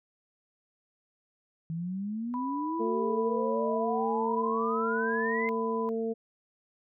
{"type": "exponential sweep", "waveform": "sine", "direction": "up", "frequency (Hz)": [159.7, 2093], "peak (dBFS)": -31, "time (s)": [1.7, 5.49], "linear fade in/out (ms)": 0}
{"type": "tone with pitch glide", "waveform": "sine", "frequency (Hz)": [987.8, 998.1], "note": ["B5", "B5"], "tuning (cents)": [0, 18], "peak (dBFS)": -33, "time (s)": [2.34, 5.89], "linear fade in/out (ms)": 0, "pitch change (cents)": 18, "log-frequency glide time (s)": [3.81, 4.88]}
{"type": "harmonic tone", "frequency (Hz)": 225.8, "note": "A3", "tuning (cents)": 45, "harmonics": [1, 2, 3], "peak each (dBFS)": [-33, -30, -43], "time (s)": [2.79, 6.14], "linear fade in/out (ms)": 20}
{"effects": []}